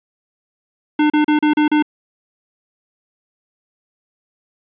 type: tone bursts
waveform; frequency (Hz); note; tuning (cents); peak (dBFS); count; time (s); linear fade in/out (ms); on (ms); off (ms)
square; 300.7; D4; +41; -12; 6; 0.99-1.825; 5; 110; 35
effects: resampled to 8000 Hz + 8-bit